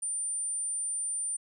sine tone, 9160 Hz, D9, 44 cents flat, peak -30 dBFS, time 0.02-1.37 s, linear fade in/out 10 ms, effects none

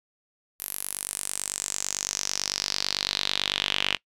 sawtooth tone with band-pass filter sweep, 49 Hz, G1, in tune, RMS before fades -30 dBFS, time 0.59-3.97 s, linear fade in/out 20 ms, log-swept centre 12000 to 2900 Hz, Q 4, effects noise-tail reverb RT60 0.1 s tail -21 dB re dry

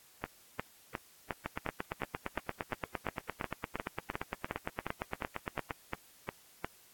two click trains, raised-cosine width 0.5 ms, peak -18 / -18 dBFS, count 38 / 19, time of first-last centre 1.46-5.708 / 0.24-6.646 s, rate 8.71 / 2.81 Hz, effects white hiss -61 dBFS RMS until 6.93 s + AAC 64 kbps

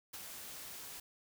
white noise with ADSR envelope, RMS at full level -45 dBFS, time 0.13-1 s, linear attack 11 ms, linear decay 25 ms, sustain -3 dB, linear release 4 ms, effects none

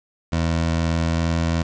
20% pulse tone with pitch glide, 82.41 to 82.94 Hz, E2 to E2, 0 to +11 cents, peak -14 dBFS, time 0.32-1.63 s, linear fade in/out 10 ms, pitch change +11 cents, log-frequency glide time 1.1-1.17 s, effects resampled to 16000 Hz + 7-bit

